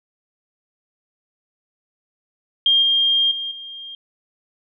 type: tone with level steps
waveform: sine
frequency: 3211 Hz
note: G7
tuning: 41 cents sharp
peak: -12 / -14 / -24 / -32 dBFS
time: 2.66-3.95 s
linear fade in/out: 2 ms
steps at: 2.82 / 3.31 / 3.51 s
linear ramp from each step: 5 ms
effects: none